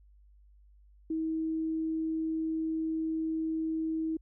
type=tone; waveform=sine; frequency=320 Hz; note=D#4; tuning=49 cents sharp; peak=-29 dBFS; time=1.1-4.17 s; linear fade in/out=5 ms; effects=added 50 Hz sine -56 dBFS peak until 4.21 s